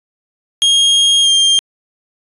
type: tone with pitch glide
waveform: 40% pulse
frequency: 3249 to 3195 Hz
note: G#7 to G7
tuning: -39 to +32 cents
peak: -7 dBFS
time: 0.62-1.59 s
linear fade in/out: 0 ms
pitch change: -29 cents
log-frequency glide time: 1.22-1.29 s
effects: resampled to 24000 Hz